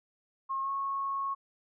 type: tone with pitch glide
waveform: sine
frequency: 1078 to 1097.5 Hz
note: C#6 to C#6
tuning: -49 to -18 cents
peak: -30 dBFS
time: 0.49-1.35 s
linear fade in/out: 20 ms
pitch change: +31 cents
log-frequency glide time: 0.62-0.7 s
effects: none